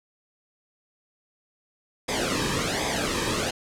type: noise with flanger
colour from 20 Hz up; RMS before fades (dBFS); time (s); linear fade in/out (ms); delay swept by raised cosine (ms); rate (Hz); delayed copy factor
pink; -26; 2.08-3.51; 10; 0.7 to 1.45; 1.3; -0.75
effects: low-pass 8000 Hz 12 dB/octave